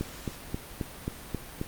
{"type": "click train", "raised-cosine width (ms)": 3, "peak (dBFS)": -17, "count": 7, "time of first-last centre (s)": [0.01, 1.614], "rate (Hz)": 3.74, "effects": ["pink hiss -44 dBFS RMS until 1.67 s", "Opus 48 kbps"]}